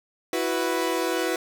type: chord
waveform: sawtooth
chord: E suspended second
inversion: none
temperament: equal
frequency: 329.6 / 370 / 493.9 Hz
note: E4 / F#4 / B4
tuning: 0 / 0 / 0 cents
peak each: -24 dBFS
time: 0.33-1.36 s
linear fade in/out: 2 ms
effects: none